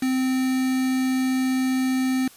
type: tone with quantisation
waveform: triangle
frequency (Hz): 259.5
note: C4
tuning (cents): -14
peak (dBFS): -18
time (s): 0.02-2.28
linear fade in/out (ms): 5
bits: 5
effects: white hiss -49 dBFS RMS until 2.36 s + resampled to 32000 Hz